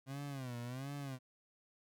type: tone with vibrato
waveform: 30% pulse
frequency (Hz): 130.81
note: C3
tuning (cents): 0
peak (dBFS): -39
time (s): 0.06-1.19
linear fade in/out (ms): 50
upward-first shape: sine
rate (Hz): 1.4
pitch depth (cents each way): 160
effects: none